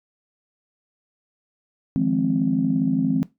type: chord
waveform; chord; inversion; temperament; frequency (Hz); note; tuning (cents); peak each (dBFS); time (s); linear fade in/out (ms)
sine; F minor seventh; third; just; 157.15 / 174.61 / 209.5 / 261.9; Eb3 / F3 / Ab3 / C4; +18 / 0 / +15 / +2; -26 / -25 / -24 / -20; 1.96-3.23; 0
effects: noise-tail reverb RT60 0.2 s tail -19 dB re dry + tanh soft clip ceiling -8 dBFS